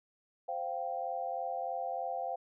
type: chord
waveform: sine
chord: C suspended fourth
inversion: none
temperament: equal with one note detuned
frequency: 523.3 / 698.5 / 781.7 Hz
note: C5 / F5 / G5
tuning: 0 / 0 / -5 cents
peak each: -40 / -37 / -38 dBFS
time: 0.48-2.36 s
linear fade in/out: 10 ms
effects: none